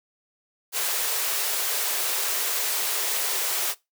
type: high-pass noise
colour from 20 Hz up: white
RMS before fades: -26 dBFS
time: 0.72-3.75 s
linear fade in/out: 50 ms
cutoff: 360 Hz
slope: 96 dB/octave
effects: noise-tail reverb RT60 0.2 s tail -20 dB re dry